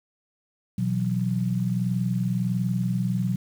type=chord; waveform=sine; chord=B suspended fourth; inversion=none; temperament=equal; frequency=123.47 / 164.81 / 185 Hz; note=B2 / E3 / F#3; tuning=0 / 0 / 0 cents; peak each=-26 / -31 / -25 dBFS; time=0.78-3.36 s; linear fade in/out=5 ms; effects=8-bit